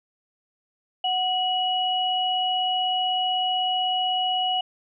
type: tone pair together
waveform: sine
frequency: 740 / 2916 Hz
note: F#5 / F#7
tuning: 0 / -26 cents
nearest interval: 2 octaves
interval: 2374 cents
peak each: -24 dBFS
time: 1.04-4.61 s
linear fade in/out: 5 ms
effects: none